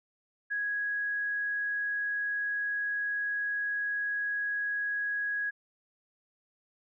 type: tone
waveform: sine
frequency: 1661.2 Hz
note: G#6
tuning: in tune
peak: -29 dBFS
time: 0.5-5.51 s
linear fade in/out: 20 ms
effects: none